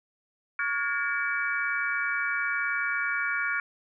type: tone cluster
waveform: sine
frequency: 1125 / 1427 / 1657 / 1796 / 2291 Hz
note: C#6 / F6 / G#6 / A6 / D7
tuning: +25 / +37 / -4 / +35 / -44 cents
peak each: -35 / -29 / -33 / -36 / -32 dBFS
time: 0.59-3.6 s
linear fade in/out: 2 ms
effects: none